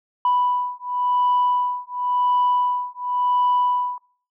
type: beating tone pair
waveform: sine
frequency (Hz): 987.8 / 988.73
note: B5 / B5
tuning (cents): 0 / +2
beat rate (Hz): 0.93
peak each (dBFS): -20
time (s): 0.25-3.98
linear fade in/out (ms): 2
effects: noise-tail reverb RT60 0.5 s tail -23 dB re dry + tanh soft clip ceiling -12 dBFS